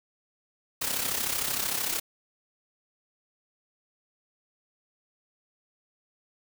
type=noise with amplitude modulation; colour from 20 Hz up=white; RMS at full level=-27 dBFS; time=0.81-2 s; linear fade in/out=10 ms; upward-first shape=sine; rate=33.2 Hz; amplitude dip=60%; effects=none